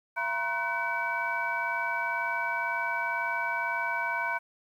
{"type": "tone cluster", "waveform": "sine", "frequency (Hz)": [679, 952, 1054, 1512, 2284], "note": ["F5", "A#5", "C6", "F#6", "D7"], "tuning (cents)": [-49, 36, 12, 37, -49], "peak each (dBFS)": [-37, -32, -39, -31, -34], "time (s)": [0.16, 4.39], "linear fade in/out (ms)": 20, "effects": ["tanh soft clip ceiling -17 dBFS", "10-bit"]}